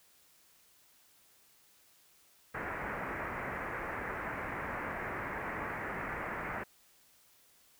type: low-pass noise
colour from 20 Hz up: white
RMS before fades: -39 dBFS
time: 2.54-6.64 s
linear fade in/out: 10 ms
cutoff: 2100 Hz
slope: 48 dB/octave
effects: white hiss -65 dBFS RMS until 7.79 s